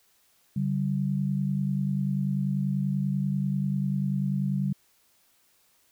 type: tone pair together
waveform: sine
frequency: 142.1 / 192.35 Hz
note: C#3 / G3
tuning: +43 / -33 cents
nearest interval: perfect fourth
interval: 524 cents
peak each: -27 dBFS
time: 0.56-4.73 s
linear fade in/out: 5 ms
effects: white hiss -65 dBFS RMS until 5.91 s